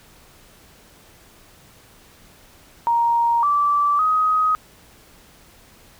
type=tone with pitch steps; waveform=sine; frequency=936 / 1163 / 1258 Hz; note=A#5 / D6 / D#6; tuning=+7 / -17 / +19 cents; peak=-15 dBFS; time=2.87-4.55 s; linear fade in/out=0 ms; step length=560 ms; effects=pink hiss -50 dBFS RMS until 5.99 s